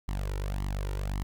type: tone with flanger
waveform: sawtooth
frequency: 48.73 Hz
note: G1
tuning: 10 cents flat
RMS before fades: -32 dBFS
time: 0.08-1.23 s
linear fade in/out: 0 ms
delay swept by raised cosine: 0.97 to 2.17 ms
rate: 1.8 Hz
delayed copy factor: +0.85
effects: none